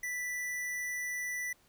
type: tone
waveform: square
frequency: 1975.5 Hz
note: B6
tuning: in tune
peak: -35 dBFS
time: 0.03-1.53 s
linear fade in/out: 5 ms
effects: pink hiss -66 dBFS RMS until 1.68 s